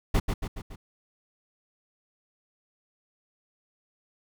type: noise with echo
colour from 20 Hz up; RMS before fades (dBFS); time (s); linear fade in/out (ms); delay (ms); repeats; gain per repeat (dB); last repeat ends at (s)
brown; -20; 0.14-0.2; 10; 140; 4; -5; 0.76
effects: none